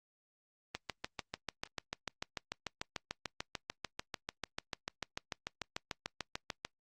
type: click train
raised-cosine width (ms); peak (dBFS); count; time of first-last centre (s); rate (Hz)
0.2; -19; 41; 0.75-6.65; 6.78
effects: noise-tail reverb RT60 0.1 s tail -24 dB re dry + Opus 32 kbps